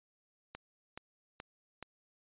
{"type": "click train", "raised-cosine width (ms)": 0.3, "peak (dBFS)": -27, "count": 4, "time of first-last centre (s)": [0.55, 1.827], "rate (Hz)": 2.35, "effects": ["resampled to 8000 Hz"]}